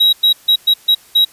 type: tone bursts at uneven times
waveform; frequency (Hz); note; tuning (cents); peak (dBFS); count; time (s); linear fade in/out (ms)
triangle; 3842; B7; -48; -6; 6; 0-0.13 / 0.23-0.33 / 0.48-0.56 / 0.67-0.74 / 0.88-0.95 / 1.15-1.25; 10
effects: white hiss -45 dBFS RMS until 1.32 s + resampled to 32000 Hz